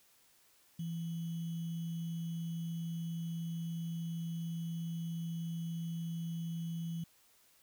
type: tone with sample-and-hold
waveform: sine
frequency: 166.5 Hz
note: E3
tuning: 18 cents sharp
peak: -36 dBFS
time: 0.79-7.04 s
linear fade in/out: 5 ms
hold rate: 3150 Hz
effects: white hiss -67 dBFS RMS until 7.62 s